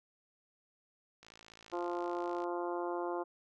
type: click train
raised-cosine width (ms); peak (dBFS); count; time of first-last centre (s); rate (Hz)
0.2; -37; 68; 1.23-2.439; 55.4
type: harmonic tone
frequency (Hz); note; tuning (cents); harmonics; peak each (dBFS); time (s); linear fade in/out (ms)
174.61; F3; 0; 2 / 3 / 4 / 5 / 6 / 7 / 8; -37 / -42 / -42 / -43 / -44 / -51 / -52; 1.72-3.24; 20
effects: none